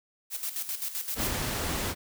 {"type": "noise with tremolo", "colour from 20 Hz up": "blue", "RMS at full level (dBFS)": -32, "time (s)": [0.3, 1.34], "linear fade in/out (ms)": 50, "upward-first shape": "square", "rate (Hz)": 7.7, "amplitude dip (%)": 65}
{"type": "noise", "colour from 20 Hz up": "pink", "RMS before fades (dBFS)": -31, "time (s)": [1.15, 1.95], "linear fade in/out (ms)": 50}
{"effects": []}